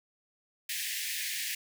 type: high-pass noise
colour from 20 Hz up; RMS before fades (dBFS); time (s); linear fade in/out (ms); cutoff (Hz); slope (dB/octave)
pink; -35; 0.69-1.55; 5; 1700; 96
effects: none